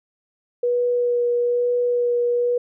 sine tone with vibrato, 484.4 Hz, B4, 34 cents flat, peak -17 dBFS, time 0.63-2.58 s, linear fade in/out 5 ms, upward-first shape sine, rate 1.1 Hz, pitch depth 12 cents each way, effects none

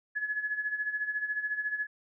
sine tone with tremolo, 1700 Hz, G#6, 40 cents sharp, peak -27 dBFS, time 0.15-1.87 s, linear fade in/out 20 ms, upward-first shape sine, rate 14 Hz, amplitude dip 70%, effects none

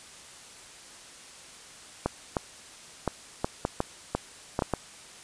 clicks, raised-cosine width 1 ms, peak -11 dBFS, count 10, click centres 2.06 / 2.368 / 3.077 / 3.445 / 3.651 / 3.804 / 4.15 / 4.591 / 4.622 / 4.737 s, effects white hiss -48 dBFS RMS until 5.23 s + resampled to 22050 Hz

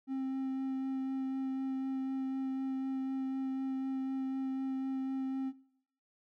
triangle tone with vibrato, 265.4 Hz, C4, 25 cents sharp, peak -31 dBFS, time 0.07-5.53 s, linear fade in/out 50 ms, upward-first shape sine, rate 4 Hz, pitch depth 9 cents each way, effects noise-tail reverb RT60 0.7 s tail -20 dB re dry

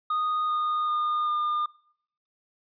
triangle tone with pitch steps, 1238 / 1228 / 1218.1 / 1208.3 Hz, D#6 / D#6 / D#6 / D6, -9 / -23 / -37 / +49 cents, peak -22 dBFS, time 0.1-1.66 s, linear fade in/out 5 ms, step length 390 ms, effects noise-tail reverb RT60 0.7 s tail -24 dB re dry + resampled to 11025 Hz

